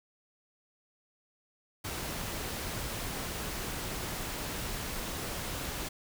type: noise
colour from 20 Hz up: pink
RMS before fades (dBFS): -37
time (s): 1.84-5.89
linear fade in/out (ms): 10
effects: none